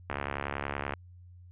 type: click train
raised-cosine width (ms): 0.5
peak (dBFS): -17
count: 60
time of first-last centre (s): 0.1-0.937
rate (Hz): 70.5
effects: added 89 Hz sine -49 dBFS peak until 1.51 s + resampled to 8000 Hz